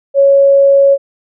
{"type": "tone", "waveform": "sine", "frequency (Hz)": 554.4, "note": "C#5", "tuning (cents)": 0, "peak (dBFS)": -4, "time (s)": [0.14, 0.98], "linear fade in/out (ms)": 50, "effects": []}